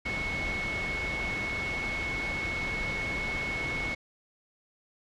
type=tone in noise; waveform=sine; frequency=2198 Hz; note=C#7; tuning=15 cents flat; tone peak=-31 dBFS; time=0.05-3.95 s; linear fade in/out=10 ms; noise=pink; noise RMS=-35 dBFS; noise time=0.05-3.95 s; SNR=+1 dB; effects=low-pass 4000 Hz 12 dB/octave